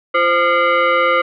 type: tone with frequency modulation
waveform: sine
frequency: 343.5 Hz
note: F4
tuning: 29 cents flat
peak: -11 dBFS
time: 0.14-1.22 s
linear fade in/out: 10 ms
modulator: 864 Hz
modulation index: 2.1
effects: none